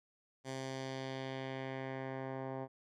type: tone with low-pass filter sweep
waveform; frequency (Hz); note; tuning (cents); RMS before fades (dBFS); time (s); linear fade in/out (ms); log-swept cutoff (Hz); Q
10% pulse; 132.7; C3; +25; -42; 0.44-2.68; 50; 7700 to 1000; 1.3
effects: none